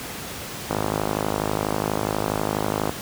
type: click train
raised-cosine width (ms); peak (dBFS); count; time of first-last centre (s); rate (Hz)
1; -8; 115; 0.71-2.894; 52.2
effects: pink hiss -33 dBFS RMS until 3.01 s + high-pass 80 Hz 12 dB/octave